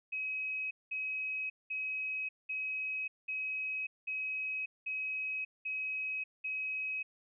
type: tone bursts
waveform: sine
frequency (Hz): 2544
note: D#7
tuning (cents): +38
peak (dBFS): -34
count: 9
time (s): 0.12-7.03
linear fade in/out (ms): 10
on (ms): 590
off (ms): 200
effects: none